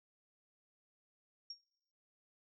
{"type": "tone with exponential decay", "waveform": "sine", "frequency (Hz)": 5560, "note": "F8", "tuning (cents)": -9, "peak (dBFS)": -40, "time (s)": [1.5, 1.61], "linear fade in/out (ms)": 5, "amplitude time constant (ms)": 23, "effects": ["noise-tail reverb RT60 1.0 s tail -25 dB re dry"]}